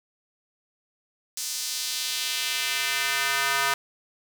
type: tone with high-pass filter sweep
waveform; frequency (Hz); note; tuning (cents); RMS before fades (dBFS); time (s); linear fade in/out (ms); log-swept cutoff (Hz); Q
square; 138; C#3; -7; -27; 1.37-3.74; 2; 6000 to 1200; 1.3
effects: none